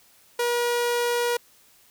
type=tone; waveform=sawtooth; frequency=479.7 Hz; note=A#4; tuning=50 cents sharp; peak=-18 dBFS; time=0.39-1.37 s; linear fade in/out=5 ms; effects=white hiss -57 dBFS RMS until 1.9 s